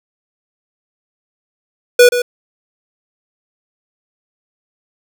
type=tone with echo; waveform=square; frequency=488.7 Hz; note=B4; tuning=18 cents flat; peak=-4 dBFS; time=1.99-2.09 s; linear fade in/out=5 ms; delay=130 ms; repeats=1; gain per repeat=-10 dB; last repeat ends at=2.22 s; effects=none